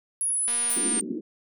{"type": "linear sweep", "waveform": "sine", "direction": "down", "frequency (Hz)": [10548, 8800], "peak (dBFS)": -23, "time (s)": [0.21, 1.01], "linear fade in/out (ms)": 0}
{"type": "click train", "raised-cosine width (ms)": 0.2, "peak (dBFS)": -20, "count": 125, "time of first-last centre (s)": [0.48, 0.997], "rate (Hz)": 240}
{"type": "noise with exponential decay", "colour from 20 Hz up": "violet", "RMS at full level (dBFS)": -27, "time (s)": [0.7, 0.86], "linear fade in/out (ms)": 5, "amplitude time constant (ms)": 33}
{"type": "band-pass noise", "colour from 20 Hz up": "pink", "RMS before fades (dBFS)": -32, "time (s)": [0.76, 1.21], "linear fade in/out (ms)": 10, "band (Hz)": [210, 380], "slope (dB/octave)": 48}
{"effects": []}